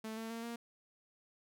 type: tone with pitch steps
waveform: sawtooth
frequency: 220 / 224.6 / 229.3 / 234.2 Hz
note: A3 / A3 / A#3 / A#3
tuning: 0 / +36 / -28 / +8 cents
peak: -37 dBFS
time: 0.04-0.56 s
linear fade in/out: 5 ms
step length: 130 ms
effects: none